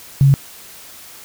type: tone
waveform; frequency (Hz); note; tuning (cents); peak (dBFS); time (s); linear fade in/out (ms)
sine; 137.7; C#3; -11; -7; 0.21-0.34; 0
effects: white hiss -39 dBFS RMS until 1.24 s

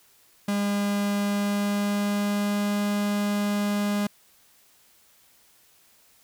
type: tone with pitch glide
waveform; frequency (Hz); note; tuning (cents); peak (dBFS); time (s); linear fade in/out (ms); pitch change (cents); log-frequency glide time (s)
45% pulse; 203 to 205.1; G#3 to G#3; -39 to -21; -23; 0.48-4.07; 5; +18; 1.2-2.84
effects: white hiss -59 dBFS RMS until 6.23 s

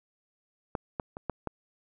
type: clicks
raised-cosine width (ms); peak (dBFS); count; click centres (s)
1; -16 / -17 / -25 / -16 / -18; 5; 0.752 / 0.998 / 1.169 / 1.297 / 1.473
effects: none

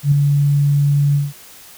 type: tone with ADSR envelope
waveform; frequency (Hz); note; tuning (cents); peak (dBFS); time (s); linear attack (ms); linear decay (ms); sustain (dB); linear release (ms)
sine; 143.2; D3; -43; -7; 0.03-1.33; 88; 4; -4; 180
effects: white hiss -41 dBFS RMS until 1.77 s

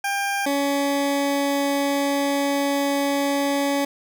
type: tone pair in turn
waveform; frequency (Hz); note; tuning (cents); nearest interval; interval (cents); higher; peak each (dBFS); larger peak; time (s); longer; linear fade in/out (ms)
20% pulse; 798 / 281.2; G5 / C#4; +31 / +25; octave + tritone; 1806; first; -17 / -15; second; 0.04-0.46 / 0.46-3.85; second; 5
effects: none

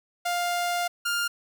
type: tone pair in turn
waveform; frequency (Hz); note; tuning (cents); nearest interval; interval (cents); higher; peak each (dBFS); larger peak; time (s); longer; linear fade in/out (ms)
sawtooth; 702 / 1404; F5 / F6; +9 / +9; octave; 1200; second; -21; neither; 0.25-0.88 / 1.05-1.28; first; 10
effects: none

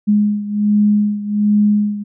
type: beating tone pair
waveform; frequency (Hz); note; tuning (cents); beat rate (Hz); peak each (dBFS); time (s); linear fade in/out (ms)
sine; 207.7 / 209; G#3 / G#3; 0 / +11; 1.3; -13 / -17; 0.07-2.04; 20
effects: none

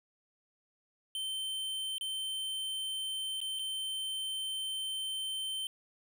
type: tone with dropouts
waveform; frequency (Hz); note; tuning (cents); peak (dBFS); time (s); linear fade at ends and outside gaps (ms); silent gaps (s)
square; 3100; G7; -20; -35; 1.15-5.67; 1; 1.982-2.01 / 3.404-3.414 / 3.589-3.593
effects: none

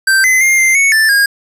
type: tone with pitch steps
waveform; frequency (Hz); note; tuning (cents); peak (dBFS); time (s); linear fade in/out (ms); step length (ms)
square; 1563 / 2039 / 2116 / 2089 / 2215 / 1765 / 1628; G6 / C7 / C7 / C7 / C#7 / A6 / G#6; -6 / -45 / +19 / -3 / -2 / +5 / -35; -8; 0.07-1.26; 5; 170
effects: resampled to 32000 Hz + 7-bit

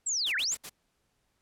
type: linear two-way sweep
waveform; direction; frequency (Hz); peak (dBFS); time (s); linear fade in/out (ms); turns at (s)
sine; down then up; 7902 to 1407 to 7902; -27; 0.06-0.55; 10; 0.36
type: noise bursts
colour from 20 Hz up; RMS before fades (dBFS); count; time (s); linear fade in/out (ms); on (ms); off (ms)
white; -41; 4; 0.26-0.697; 10; 62; 63
effects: pink hiss -75 dBFS RMS until 1.41 s + low-pass 12000 Hz 12 dB/octave

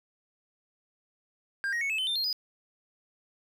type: tone with pitch steps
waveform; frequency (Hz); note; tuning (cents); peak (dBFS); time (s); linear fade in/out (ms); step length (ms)
triangle; 1600 / 1880.9 / 2211 / 2599 / 3055 / 3592 / 4222 / 4964; G6 / A#6 / C#7 / E7 / G7 / A7 / C8 / D#8; +35 / +15 / -5 / -25 / -45 / +35 / +15 / -5; -26; 1.64-2.328; 0; 86
effects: none

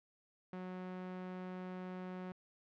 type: tone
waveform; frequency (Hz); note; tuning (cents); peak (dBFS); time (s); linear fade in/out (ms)
sawtooth; 183.6; F#3; -13; -39; 0.53-2.32; 2
effects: low-pass 2000 Hz 12 dB/octave

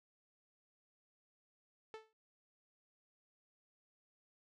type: tone with exponential decay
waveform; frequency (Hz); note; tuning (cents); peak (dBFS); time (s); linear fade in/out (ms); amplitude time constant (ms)
sawtooth; 439.3; A4; -3; -40; 1.94-2.13; 0; 40
effects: low-pass 4000 Hz 12 dB/octave

